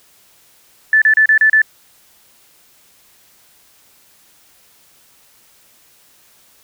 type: tone bursts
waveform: sine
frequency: 1750 Hz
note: A6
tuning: 10 cents flat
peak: -7 dBFS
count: 6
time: 0.93-1.618 s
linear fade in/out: 2 ms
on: 88 ms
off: 32 ms
effects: white hiss -51 dBFS RMS until 6.63 s